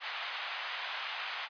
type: band-pass noise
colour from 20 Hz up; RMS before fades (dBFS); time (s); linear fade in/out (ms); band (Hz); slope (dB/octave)
white; -39; 0-1.49; 50; 740 to 3400; 24
effects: resampled to 11025 Hz

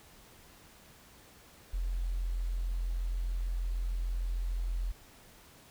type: tone with quantisation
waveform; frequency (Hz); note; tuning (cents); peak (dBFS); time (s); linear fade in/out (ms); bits
sine; 43.25; F1; -16; -30; 1.73-4.92; 10; 10
effects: pink hiss -57 dBFS RMS until 5.7 s

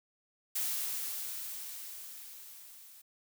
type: noise with level ramp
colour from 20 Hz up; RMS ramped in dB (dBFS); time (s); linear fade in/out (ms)
blue; -33 to -55; 0.55-3.02; 10
effects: none

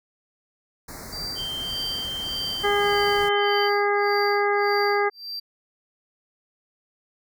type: band-stop noise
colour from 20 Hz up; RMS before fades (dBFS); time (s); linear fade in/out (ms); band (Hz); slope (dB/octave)
pink; -38; 0.88-3.29; 5; 2200 to 4100; 96
type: tone with tremolo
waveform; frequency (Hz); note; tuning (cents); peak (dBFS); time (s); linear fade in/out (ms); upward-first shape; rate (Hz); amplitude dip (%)
triangle; 4699; D8; 0; -28; 1.12-5.4; 10; sine; 1.7; 100
type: tone with pitch glide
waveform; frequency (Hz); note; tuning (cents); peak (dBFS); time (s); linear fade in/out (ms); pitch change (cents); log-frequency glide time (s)
sine; 3136 to 3087; G7 to G7; 0 to -27; -28; 1.35-3.7; 50; -27; 2.43-2.89
type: harmonic tone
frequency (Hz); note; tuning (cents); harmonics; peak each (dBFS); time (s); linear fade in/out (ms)
408.4; G#4; -29; 1 / 2 / 3 / 4 / 5; -22 / -25 / -27 / -28 / -29; 2.63-5.1; 20
effects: none

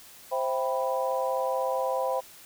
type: chord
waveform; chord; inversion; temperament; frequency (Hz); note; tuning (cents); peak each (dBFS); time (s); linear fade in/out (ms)
sine; C major seventh; none; equal; 523.3 / 659.3 / 784 / 987.8; C5 / E5 / G5 / B5; 0 / 0 / 0 / 0; -28 / -33 / -32 / -32; 0.31-2.21; 20
effects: white hiss -50 dBFS RMS until 2.45 s

